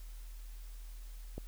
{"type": "click", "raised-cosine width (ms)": 2, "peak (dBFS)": -28, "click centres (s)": 1.38, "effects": ["added 40 Hz sine -44 dBFS peak until 1.47 s", "white hiss -61 dBFS RMS until 1.47 s"]}